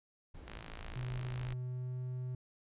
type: noise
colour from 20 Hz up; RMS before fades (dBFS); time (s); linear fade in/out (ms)
brown; -48; 0.34-1.54; 10
type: click train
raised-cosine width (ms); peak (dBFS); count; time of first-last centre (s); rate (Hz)
0.3; -31; 58; 0.48-1.524; 54.6
type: tone with pitch glide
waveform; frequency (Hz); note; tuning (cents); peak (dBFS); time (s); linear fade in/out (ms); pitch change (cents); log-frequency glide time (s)
triangle; 125.7 to 126.57; B2 to B2; +31 to +43; -35; 0.96-2.35; 2; +12; 1.65-1.99
effects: resampled to 8000 Hz